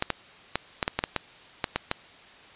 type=clicks; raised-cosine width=0.3 ms; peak=-8 dBFS; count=11; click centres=0.024 / 0.103 / 0.556 / 0.828 / 0.879 / 0.99 / 1.039 / 1.163 / 1.642 / 1.76 / 1.914 s; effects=white hiss -50 dBFS RMS until 2.55 s + resampled to 8000 Hz